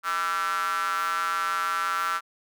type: tone with high-pass filter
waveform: square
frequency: 89.9 Hz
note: F#2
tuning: 49 cents flat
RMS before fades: -27 dBFS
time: 0.03-2.21 s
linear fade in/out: 50 ms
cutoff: 1300 Hz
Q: 8.5
effects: none